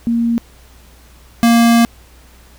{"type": "tone pair in turn", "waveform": ["sine", "square"], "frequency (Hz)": [233.1, 233.1], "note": ["A#3", "A#3"], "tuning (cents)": [0, 0], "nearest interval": "unison", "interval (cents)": 0, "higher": "neither", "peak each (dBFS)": [-12, -8], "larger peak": "second", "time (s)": [[0.07, 0.38], [1.43, 1.85]], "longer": "second", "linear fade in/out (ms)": 0, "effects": ["added 60 Hz sine -43 dBFS peak until 2.58 s", "pink hiss -47 dBFS RMS until 2.58 s"]}